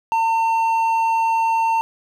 sine tone with hard clipping, 905 Hz, A5, 48 cents sharp, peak -17 dBFS, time 0.12-1.81 s, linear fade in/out 0 ms, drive 5 dB, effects none

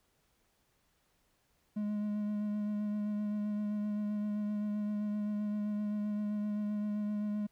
triangle tone with vibrato, 208.8 Hz, G#3, 10 cents sharp, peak -30 dBFS, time 1.76-7.47 s, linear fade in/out 10 ms, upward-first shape sine, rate 7.7 Hz, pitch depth 16 cents each way, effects pink hiss -74 dBFS RMS until 7.51 s

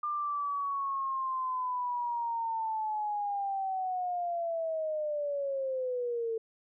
sine linear sweep, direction down, 1200 to 446.1 Hz, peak -30 dBFS, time 0.03-6.38 s, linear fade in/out 5 ms, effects none

